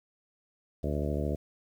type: harmonic tone with a mistuned harmonic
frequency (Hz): 73.42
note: D2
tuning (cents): 0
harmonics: 1 / 2 / 3 / 4 / 5 / 6 / 7 / 8 / 9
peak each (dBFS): -32 / -35 / -37 / -38 / -39 / -40 / -40 / -41 / -42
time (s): 0.83-1.36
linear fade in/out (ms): 10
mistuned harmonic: 9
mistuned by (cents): -24
effects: 10-bit